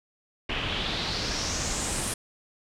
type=noise with low-pass filter sweep; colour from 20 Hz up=pink; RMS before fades=-30 dBFS; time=0.49-2.14 s; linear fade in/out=5 ms; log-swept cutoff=2700 to 9900 Hz; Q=3.6; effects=none